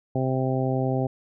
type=harmonic tone; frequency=130.81 Hz; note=C3; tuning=in tune; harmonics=1 / 2 / 3 / 4 / 5 / 6; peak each=-25 / -28 / -30 / -31 / -32 / -33 dBFS; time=0.15-1.07 s; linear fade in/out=5 ms; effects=none